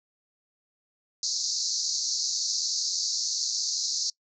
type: band-pass noise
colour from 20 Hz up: pink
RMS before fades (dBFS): -29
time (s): 1.23-4.1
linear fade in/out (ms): 2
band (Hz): 4200 to 6800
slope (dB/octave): 96
effects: noise-tail reverb RT60 0.1 s tail -25 dB re dry